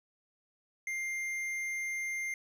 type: tone with tanh clipping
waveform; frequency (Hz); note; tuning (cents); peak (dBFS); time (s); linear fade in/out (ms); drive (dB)
triangle; 2100; C7; +6; -35; 0.87-2.34; 2; 14
effects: none